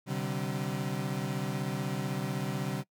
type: chord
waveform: 35% pulse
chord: C suspended second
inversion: none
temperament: equal with one note detuned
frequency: 130.81 / 146.83 / 191.74 Hz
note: C3 / D3 / G3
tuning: 0 / 0 / -38 cents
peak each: -34 dBFS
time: 0.06-2.84 s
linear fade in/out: 50 ms
effects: noise-tail reverb RT60 0.1 s tail -23 dB re dry